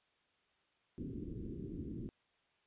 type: low-pass noise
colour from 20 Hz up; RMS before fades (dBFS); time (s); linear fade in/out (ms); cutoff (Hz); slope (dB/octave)
white; -44; 0.98-2.09; 0; 360; 48
effects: white hiss -75 dBFS RMS until 2.66 s + resampled to 8000 Hz